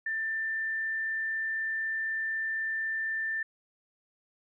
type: tone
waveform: sine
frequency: 1782 Hz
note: A6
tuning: 22 cents sharp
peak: -29 dBFS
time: 0.06-3.43 s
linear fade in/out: 5 ms
effects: none